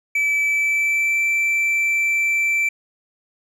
triangle tone with pitch glide, 2307 to 2335 Hz, D7 to D7, -31 to -11 cents, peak -15 dBFS, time 0.15-2.69 s, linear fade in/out 5 ms, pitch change +20 cents, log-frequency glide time 0.43-1.21 s, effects none

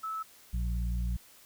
sine tone, 1305 Hz, E6, 18 cents flat, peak -33 dBFS, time 0.03-0.23 s, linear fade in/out 10 ms
harmonic tone, 58.8 Hz, A#1, 16 cents sharp, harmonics 1 / 2 / 3, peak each -29 / -40 / -40 dBFS, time 0.53-1.17 s, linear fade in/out 10 ms
effects white hiss -57 dBFS RMS until 1.45 s

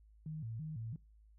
sine tone with vibrato, 132.7 Hz, C3, 25 cents sharp, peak -40 dBFS, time 0.26-0.96 s, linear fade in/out 2 ms, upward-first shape square, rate 3 Hz, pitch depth 280 cents each way, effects noise-tail reverb RT60 0.3 s tail -23 dB re dry + added 53 Hz sine -60 dBFS peak until 1.38 s

